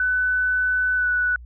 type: tone with pitch glide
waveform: sine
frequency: 1500 to 1480.2 Hz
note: F#6 to F#6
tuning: +23 to 0 cents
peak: -18 dBFS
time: 0-1.36 s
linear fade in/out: 2 ms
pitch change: -23 cents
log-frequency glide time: 0.96-1.08 s
effects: added 60 Hz sine -38 dBFS peak until 1.45 s